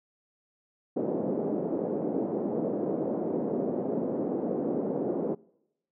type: band-pass noise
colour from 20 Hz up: white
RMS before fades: -30 dBFS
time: 0.96-5.35 s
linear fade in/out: 10 ms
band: 190 to 500 Hz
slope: 24 dB/octave
effects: noise-tail reverb RT60 0.9 s tail -26 dB re dry